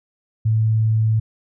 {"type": "tone", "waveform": "sine", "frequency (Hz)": 110.3, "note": "A2", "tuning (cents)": 5, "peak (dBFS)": -14, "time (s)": [0.45, 1.2], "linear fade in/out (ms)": 10, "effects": []}